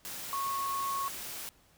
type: tone in noise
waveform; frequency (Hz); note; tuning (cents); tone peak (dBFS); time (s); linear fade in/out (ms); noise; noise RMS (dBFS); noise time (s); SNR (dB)
sine; 1100; C#6; -14; -31; 0.33-1.08; 0; white; -41; 0.05-1.49; +7
effects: pink hiss -64 dBFS RMS until 1.77 s